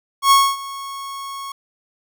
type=tone with ADSR envelope; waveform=45% pulse; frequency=1100 Hz; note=C#6; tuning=14 cents flat; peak=-8 dBFS; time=0.22-1.52 s; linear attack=92 ms; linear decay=250 ms; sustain=-20 dB; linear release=3 ms; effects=none